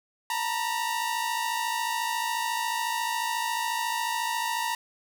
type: tone pair together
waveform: sawtooth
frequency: 909 / 963.1 Hz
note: A#5 / B5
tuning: -44 / -44 cents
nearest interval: minor second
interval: 100 cents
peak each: -26 dBFS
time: 0.3-4.75 s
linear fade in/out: 2 ms
effects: none